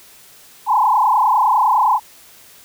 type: tone with frequency modulation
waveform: sine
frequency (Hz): 932.3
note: A#5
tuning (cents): 0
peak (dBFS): -11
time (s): 0.66-2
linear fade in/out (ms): 50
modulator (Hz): 29.8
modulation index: 3.7
effects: white hiss -45 dBFS RMS until 2.64 s